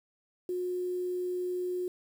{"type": "tone with quantisation", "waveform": "sine", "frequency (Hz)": 361.1, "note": "F#4", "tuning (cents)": -42, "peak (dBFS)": -30, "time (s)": [0.49, 1.88], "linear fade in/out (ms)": 2, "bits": 9, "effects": []}